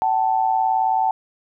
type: tone pair together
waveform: sine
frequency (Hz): 761.2 / 880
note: F#5 / A5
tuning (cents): +49 / 0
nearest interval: minor third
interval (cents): 251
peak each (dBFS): -19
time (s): 0.02-1.11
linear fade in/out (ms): 0
effects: none